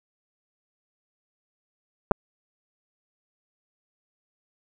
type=clicks; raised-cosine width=1 ms; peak=-5 dBFS; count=2; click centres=2.112 / 2.117 s; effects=none